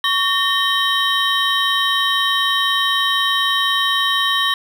triangle tone cluster, 1119 / 1826 / 3114 / 3812 Hz, C#6 / A#6 / G7 / A#7, +16 / -36 / -12 / +38 cents, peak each -19 dBFS, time 0.04-4.54 s, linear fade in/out 2 ms, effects none

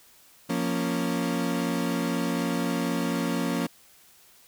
35% pulse chord, Bb minor, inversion second, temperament equal, 174.61 / 233.1 / 277.2 Hz, F3 / Bb3 / Db4, 0 / 0 / 0 cents, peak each -28 dBFS, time 0.49-3.67 s, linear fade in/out 10 ms, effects white hiss -56 dBFS RMS until 4.47 s

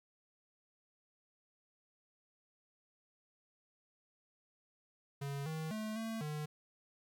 square tone with pitch steps, 140.2 / 158.3 / 216.3 / 224.2 / 151 Hz, C#3 / D#3 / A3 / A3 / D3, +20 / +30 / -29 / +33 / +48 cents, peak -39 dBFS, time 5.21-6.46 s, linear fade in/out 10 ms, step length 250 ms, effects 13-bit

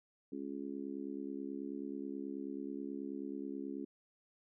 harmonic tone, 69.3 Hz, C#2, in tune, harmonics 3 / 4 / 5 / 6, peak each -47 / -42 / -46 / -49 dBFS, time 0.32-3.85 s, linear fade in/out 5 ms, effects none

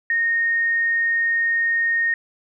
sine tone, 1850 Hz, A#6, 14 cents flat, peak -17 dBFS, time 0.1-2.14 s, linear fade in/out 2 ms, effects none

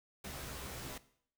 pink noise with comb filter, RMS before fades -45 dBFS, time 0.24-0.98 s, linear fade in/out 5 ms, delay 15 ms, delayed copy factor +0.8, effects noise-tail reverb RT60 0.6 s tail -17 dB re dry

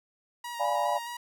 sawtooth tone with vibrato, 949 Hz, A#5, 31 cents sharp, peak -32 dBFS, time 0.44-1.17 s, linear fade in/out 5 ms, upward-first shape square, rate 4.8 Hz, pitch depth 19 cents each way
sine chord, D diminished seventh, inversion none, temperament equal, 587.3 / 698.5 / 830.6 / 987.8 Hz, D5 / F5 / Ab5 / Cb6, 0 / 0 / 0 / 0 cents, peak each -31 / -31 / -30 / -31 dBFS, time 0.59-0.99 s, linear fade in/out 20 ms
effects none

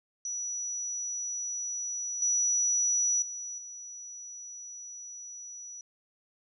sine tone with level steps, 5880 Hz, F#8, 12 cents flat, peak -32 / -24 / -36 / -41 dBFS, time 0.25-5.81 s, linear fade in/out 2 ms, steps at 2.22 / 3.22 / 3.58 s, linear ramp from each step 2 ms, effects none

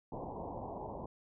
white low-pass noise, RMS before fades -43 dBFS, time 0.12-1.06 s, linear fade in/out 5 ms, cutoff 1000 Hz, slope 96 dB/octave, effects none

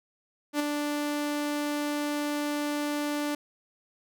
sawtooth tone with ADSR envelope, 293.7 Hz, D4, in tune, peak -19 dBFS, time 0.53-3.35 s, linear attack 67 ms, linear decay 10 ms, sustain -5 dB, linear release 4 ms, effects none

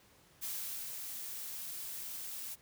blue noise with ADSR envelope, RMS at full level -39 dBFS, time 0.41-2.56 s, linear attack 27 ms, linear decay 470 ms, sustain -4 dB, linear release 26 ms, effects pink hiss -64 dBFS RMS until 2.61 s + high-pass 60 Hz 12 dB/octave

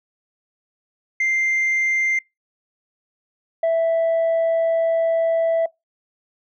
sine tone pair in turn, 2093 / 659.3 Hz, C7 / E5, 0 / 0 cents, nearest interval octave + minor sixth, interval 2000 cents, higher first, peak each -15 / -13 dBFS, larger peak second, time 1.2-2.19 / 3.63-5.66 s, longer second, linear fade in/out 5 ms, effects noise-tail reverb RT60 0.2 s tail -25 dB re dry + tanh soft clip ceiling -15 dBFS

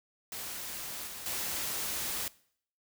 white noise with level steps, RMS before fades -40 / -43 / -35 dBFS, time 0.32-2.28 s, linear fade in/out 2 ms, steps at 1.07 / 1.26 s, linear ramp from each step 2 ms, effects noise-tail reverb RT60 0.6 s tail -21 dB re dry

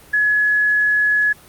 sine tone, 1694 Hz, G#6, 34 cents sharp, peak -13 dBFS, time 0.13-1.33 s, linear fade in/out 10 ms, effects pink hiss -45 dBFS RMS until 1.48 s + Opus 32 kbps

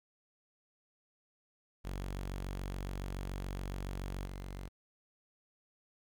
sawtooth tone with level steps, 47.07 Hz, F#1, 30 cents sharp, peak -34 / -38 dBFS, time 1.84-4.69 s, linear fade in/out 20 ms, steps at 4.26 s, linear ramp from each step 10 ms, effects 12-bit

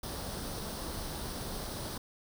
pink noise with comb filter, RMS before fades -39 dBFS, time 0.03-1.98 s, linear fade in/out 5 ms, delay 0.21 ms, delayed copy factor +0.55, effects none

